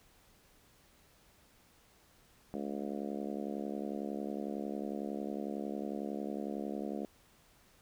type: harmonic tone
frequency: 71 Hz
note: C#2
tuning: 42 cents sharp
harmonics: 3 / 4 / 5 / 6 / 7 / 8 / 9 / 10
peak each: -40 / -42 / -44 / -46 / -47 / -48 / -49 / -50 dBFS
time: 2.54-7.05 s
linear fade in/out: 0 ms
effects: pink hiss -65 dBFS RMS until 7.81 s